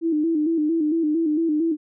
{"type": "tone with vibrato", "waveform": "sine", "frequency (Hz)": 316.2, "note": "D#4", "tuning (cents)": 28, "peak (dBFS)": -18, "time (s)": [0.01, 1.77], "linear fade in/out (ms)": 50, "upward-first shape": "square", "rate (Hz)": 4.4, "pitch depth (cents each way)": 77, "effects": []}